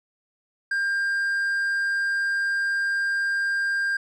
triangle tone, 1598 Hz, G6, 33 cents sharp, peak -20 dBFS, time 0.71-3.97 s, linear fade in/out 5 ms, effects resampled to 24000 Hz

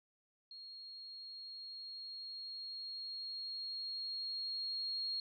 sine tone with level ramp, 4272 Hz, C8, 35 cents sharp, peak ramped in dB -49 to -36 dBFS, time 0.51-5.2 s, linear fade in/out 2 ms, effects none

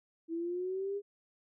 sine linear sweep, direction up, 325 to 409 Hz, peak -33 dBFS, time 0.28-1.02 s, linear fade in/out 50 ms, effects none

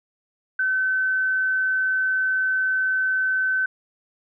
sine tone, 1526 Hz, G6, 47 cents flat, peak -19 dBFS, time 0.59-3.66 s, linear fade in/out 5 ms, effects none

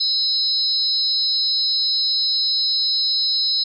sine tone cluster, 3928 / 4245 / 5080 Hz, B7 / C8 / D#8, -10 / +24 / +35 cents, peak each -22 / -23 / -20 dBFS, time 0-3.64 s, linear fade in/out 10 ms, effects none

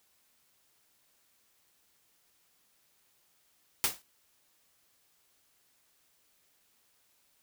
white noise with exponential decay, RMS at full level -24 dBFS, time 3.84-4.02 s, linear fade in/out 0 ms, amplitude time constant 37 ms, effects white hiss -70 dBFS RMS until 7.42 s

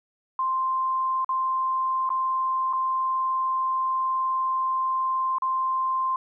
sine tone with dropouts, 1046.5 Hz, C6, in tune, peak -22 dBFS, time 0.39-6.16 s, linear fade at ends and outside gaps 2 ms, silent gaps 1.246-1.291 / 2.092-2.102 / 2.729-2.733 / 5.384-5.421 s, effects none

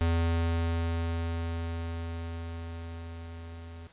square tone with level ramp, 83.5 Hz, E2, 23 cents sharp, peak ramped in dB -24 to -43 dBFS, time 0.01-3.87 s, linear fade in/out 0 ms, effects pink hiss -59 dBFS RMS until 3.92 s + resampled to 8000 Hz

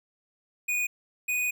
square tone pair in turn, 2467 / 2481 Hz, D#7 / D#7, -15 / -6 cents, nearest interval unison, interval 9 cents, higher second, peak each -26 dBFS, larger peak neither, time 0.68-0.87 / 1.28-1.51 s, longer second, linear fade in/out 10 ms, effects none

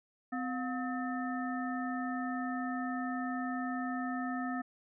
harmonic tone with a mistuned harmonic, 256.1 Hz, C4, 37 cents flat, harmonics 1 / 3 / 5 / 7, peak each -35 / -40 / -42 / -43 dBFS, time 0.32-4.62 s, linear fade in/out 10 ms, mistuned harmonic 3, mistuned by -120 cents, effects none

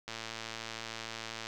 click train, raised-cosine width 0.2 ms, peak -22 dBFS, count 158, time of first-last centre 0.08-1.469 s, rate 113 Hz, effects none

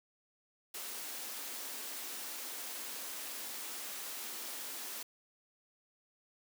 white high-pass noise, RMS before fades -43 dBFS, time 0.74-5.03 s, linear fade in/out 5 ms, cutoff 210 Hz, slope 96 dB/octave, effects none

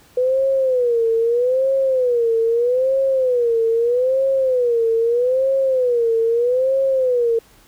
sine tone with vibrato, 494.5 Hz, B4, 2 cents sharp, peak -14 dBFS, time 0.17-7.39 s, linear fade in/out 5 ms, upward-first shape sine, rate 0.79 Hz, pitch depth 150 cents each way, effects pink hiss -51 dBFS RMS until 7.67 s

